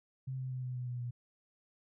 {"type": "tone with pitch steps", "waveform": "sine", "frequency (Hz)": [131.4, 129.67, 127.95, 126.27, 124.6, 122.96, 121.33], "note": ["C3", "C3", "C3", "B2", "B2", "B2", "B2"], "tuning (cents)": [8, -15, -38, 39, 16, -7, -30], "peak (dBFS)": -36, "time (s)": [0.27, 1.11], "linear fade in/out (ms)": 10, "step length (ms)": 120, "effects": []}